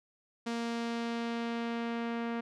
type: tone with low-pass filter sweep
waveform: sawtooth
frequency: 233.1 Hz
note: A#3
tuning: in tune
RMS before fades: -35 dBFS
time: 0.46-2.41 s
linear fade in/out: 10 ms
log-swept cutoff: 6200 to 2200 Hz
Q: 0.94
effects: none